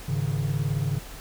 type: chord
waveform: triangle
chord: Ab suspended fourth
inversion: none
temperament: equal with one note detuned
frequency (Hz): 103.83 / 138.59 / 157.37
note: Ab2 / Db3 / Eb3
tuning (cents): 0 / 0 / +20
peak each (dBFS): -28 / -24 / -28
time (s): 0.08-0.99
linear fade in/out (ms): 10
effects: added 41 Hz sine -43 dBFS peak until 1.2 s + pink hiss -43 dBFS RMS until 1.2 s